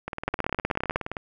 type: two click trains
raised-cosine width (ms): 0.5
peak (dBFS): -9 / -16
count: 12 / 22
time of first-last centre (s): 0.28-0.959 / 0.08-1.168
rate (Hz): 16.2 / 19.3
effects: none